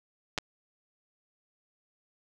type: clicks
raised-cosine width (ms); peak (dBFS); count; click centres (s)
0.2; -12 / -14; 2; 0.378 / 0.385
effects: none